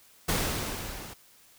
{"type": "noise with level ramp", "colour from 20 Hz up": "pink", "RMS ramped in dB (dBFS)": [-26, -43], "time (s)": [0.28, 1.14], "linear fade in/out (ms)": 10, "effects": ["white hiss -58 dBFS RMS until 1.58 s"]}